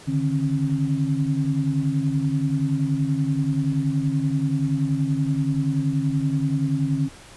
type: tone cluster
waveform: sine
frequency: 142.7 / 153.2 / 270 Hz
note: D3 / D#3 / C#4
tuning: -49 / -27 / -45 cents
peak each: -24 dBFS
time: 0.07-7.09 s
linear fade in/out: 20 ms
effects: pink hiss -45 dBFS RMS until 7.36 s + resampled to 24000 Hz